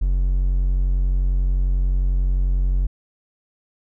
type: tone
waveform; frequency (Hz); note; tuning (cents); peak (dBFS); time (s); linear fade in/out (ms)
triangle; 45.64; F#1; -23; -14; 0.01-2.87; 10
effects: none